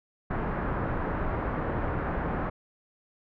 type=low-pass noise; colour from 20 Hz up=pink; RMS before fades=-30 dBFS; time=0.3-2.5 s; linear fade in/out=10 ms; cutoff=1600 Hz; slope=24 dB/octave; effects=none